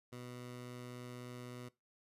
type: tone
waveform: 15% pulse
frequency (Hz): 123.47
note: B2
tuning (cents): 0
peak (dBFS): -40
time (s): 0.12-1.69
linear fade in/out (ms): 10
effects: noise-tail reverb RT60 0.2 s tail -19 dB re dry + resampled to 32000 Hz